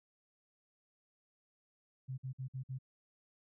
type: tone bursts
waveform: sine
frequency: 130.81 Hz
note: C3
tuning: in tune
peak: -38 dBFS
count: 5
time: 2.08-2.788 s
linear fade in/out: 20 ms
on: 100 ms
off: 52 ms
effects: none